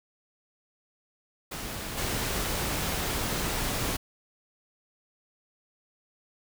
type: noise with level steps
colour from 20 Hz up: pink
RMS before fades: -36 / -30 dBFS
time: 1.51-3.97 s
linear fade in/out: 10 ms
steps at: 1.97 s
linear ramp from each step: 10 ms
effects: none